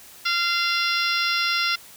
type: harmonic tone with a mistuned harmonic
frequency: 691 Hz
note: F5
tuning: 19 cents flat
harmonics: 2 / 3 / 4 / 5 / 6 / 7 / 8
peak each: -25 / -27 / -28 / -29 / -30 / -30 / -31 dBFS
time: 0.25-1.76 s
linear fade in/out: 10 ms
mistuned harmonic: 7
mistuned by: +34 cents
effects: white hiss -46 dBFS RMS until 1.96 s